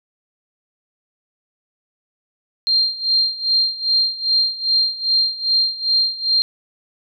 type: tone with tremolo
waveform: sine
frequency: 4186 Hz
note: C8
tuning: in tune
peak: -12 dBFS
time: 2.67-6.42 s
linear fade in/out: 0 ms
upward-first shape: sine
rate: 2.5 Hz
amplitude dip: 85%
effects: none